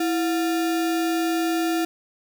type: tone with sample-and-hold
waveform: sine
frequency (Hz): 330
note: E4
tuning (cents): +2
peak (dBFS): -20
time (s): 0-1.85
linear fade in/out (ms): 5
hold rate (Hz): 1050
effects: none